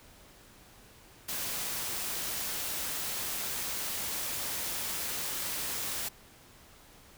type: noise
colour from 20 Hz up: white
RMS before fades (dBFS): -35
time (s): 1.28-6.09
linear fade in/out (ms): 10
effects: pink hiss -56 dBFS RMS until 7.17 s